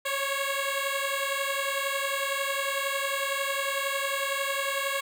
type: beating tone pair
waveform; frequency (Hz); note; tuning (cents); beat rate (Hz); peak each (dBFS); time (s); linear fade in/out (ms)
10% pulse; 547 / 558; C#5 / C#5; -23 / +11; 11; -21 / -23; 0.05-5.01; 10
effects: none